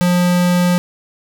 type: tone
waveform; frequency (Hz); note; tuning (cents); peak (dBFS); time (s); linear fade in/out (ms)
square; 177.6; F3; +29; -12; 0.01-0.78; 0
effects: none